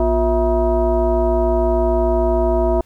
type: tone with frequency modulation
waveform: sine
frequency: 356.6 Hz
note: F4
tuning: 36 cents sharp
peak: -13 dBFS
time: 0-2.81 s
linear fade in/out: 2 ms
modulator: 300 Hz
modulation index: 1.5
effects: pink hiss -56 dBFS RMS until 2.85 s